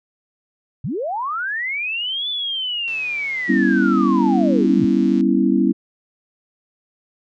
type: linear two-way sweep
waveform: sine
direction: up then down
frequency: 99.5 to 3510 to 99.5 Hz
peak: -21 dBFS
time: 0.84-4.85 s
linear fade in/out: 5 ms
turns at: 2.29 s
type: click train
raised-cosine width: 0.2 ms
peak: -25 dBFS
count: 341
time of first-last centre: 2.88-5.209 s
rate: 146 Hz
type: chord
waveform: sine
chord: C# half-diminished seventh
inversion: second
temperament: equal with one note detuned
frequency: 196 / 243 / 277.2 / 329.6 Hz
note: G3 / B3 / C#4 / E4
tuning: 0 / -28 / 0 / 0 cents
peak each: -19 dBFS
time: 3.48-5.73 s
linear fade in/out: 20 ms
effects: none

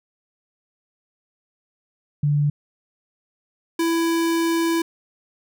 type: tone pair in turn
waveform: sine / square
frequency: 146.2 / 332.2 Hz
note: D3 / E4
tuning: -7 / +13 cents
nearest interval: octave + major second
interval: 1420 cents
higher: second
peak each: -16 / -19 dBFS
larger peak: first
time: 2.23-2.5 / 3.79-4.82 s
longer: second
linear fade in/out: 5 ms
effects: none

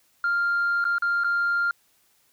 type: tone with dropouts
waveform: sine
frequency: 1396.9 Hz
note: F6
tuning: in tune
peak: -19 dBFS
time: 0.24-1.71 s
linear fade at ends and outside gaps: 2 ms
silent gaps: 0.842-0.851 / 0.983-1.022 / 1.237-1.244 s
effects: tanh soft clip ceiling -18 dBFS + white hiss -64 dBFS RMS until 2.32 s

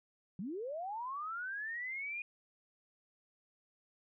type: linear sweep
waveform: sine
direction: up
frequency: 165.2 to 2466 Hz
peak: -38 dBFS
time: 0.39-2.22 s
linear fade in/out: 2 ms
effects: none

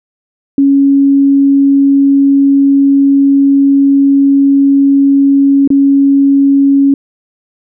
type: tone with dropouts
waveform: sine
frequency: 277.2 Hz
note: C#4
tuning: in tune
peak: -4 dBFS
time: 0.58-6.94 s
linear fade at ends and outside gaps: 2 ms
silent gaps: 5.676-5.703 s
effects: none

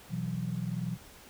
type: chord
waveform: sine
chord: B suspended fourth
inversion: none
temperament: equal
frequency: 123.47 / 164.81 / 185 Hz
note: B2 / E3 / F#3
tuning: 0 / 0 / 0 cents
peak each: -36 / -35 / -36 dBFS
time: 0.09-0.98 s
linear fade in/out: 50 ms
effects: pink hiss -53 dBFS RMS until 1.29 s

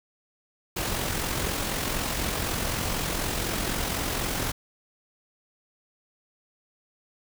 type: noise with amplitude modulation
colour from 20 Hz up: pink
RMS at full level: -27 dBFS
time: 0.76-4.52 s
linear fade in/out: 10 ms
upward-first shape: sine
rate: 44 Hz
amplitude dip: 40%
effects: none

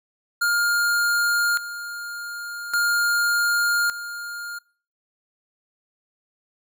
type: tone with tremolo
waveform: square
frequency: 1411 Hz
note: F6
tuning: 17 cents sharp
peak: -19 dBFS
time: 0.41-4.59 s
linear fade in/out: 10 ms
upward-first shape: square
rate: 0.43 Hz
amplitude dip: 75%
effects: noise-tail reverb RT60 0.5 s tail -25 dB re dry

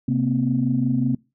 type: tone cluster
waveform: sine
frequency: 132.2 / 232.7 / 258.1 Hz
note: C3 / A#3 / C4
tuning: +18 / -3 / -23 cents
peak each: -22 dBFS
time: 0.08-1.15 s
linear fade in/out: 5 ms
effects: noise-tail reverb RT60 0.3 s tail -26 dB re dry + tanh soft clip ceiling -8 dBFS

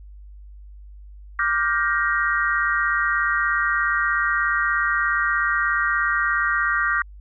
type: chord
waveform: sine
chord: G minor seventh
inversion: second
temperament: just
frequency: 1176 / 1411.2 / 1568 / 1881.6 Hz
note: D6 / F6 / G6 / Bb6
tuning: +2 / +18 / 0 / +16 cents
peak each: -24 dBFS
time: 1.39-7.02 s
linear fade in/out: 2 ms
effects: added 50 Hz sine -39 dBFS peak until 7.2 s

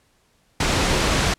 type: low-pass noise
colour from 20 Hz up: pink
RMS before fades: -20 dBFS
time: 0.6-1.34 s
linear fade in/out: 5 ms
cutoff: 7200 Hz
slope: 12 dB/octave
effects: pink hiss -62 dBFS RMS until 1.38 s + low-pass 11000 Hz 12 dB/octave

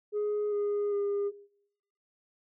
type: tone with pitch steps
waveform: sine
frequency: 417.5 / 411 / 404.7 Hz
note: G#4 / G#4 / G#4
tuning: +9 / -18 / -45 cents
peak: -25 dBFS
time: 0.12-1.32 s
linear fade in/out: 50 ms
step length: 400 ms
effects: noise-tail reverb RT60 0.8 s tail -22 dB re dry + tanh soft clip ceiling -26 dBFS

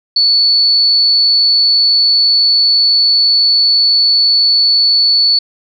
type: tone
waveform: sine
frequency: 4446 Hz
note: C#8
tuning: 4 cents sharp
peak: -7 dBFS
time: 0.16-5.39 s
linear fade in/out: 5 ms
effects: none

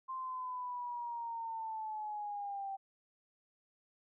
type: linear sweep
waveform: sine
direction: down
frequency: 1051 to 776 Hz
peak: -38 dBFS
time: 0.08-2.77 s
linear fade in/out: 20 ms
effects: none

